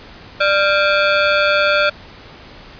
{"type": "ring-modulated tone", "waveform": "sawtooth", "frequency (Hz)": 990, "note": "B5", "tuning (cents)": 4, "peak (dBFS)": -5, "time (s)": [0.4, 1.9], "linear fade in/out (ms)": 10, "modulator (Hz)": 397, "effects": ["pink hiss -39 dBFS RMS until 2.79 s", "resampled to 11025 Hz"]}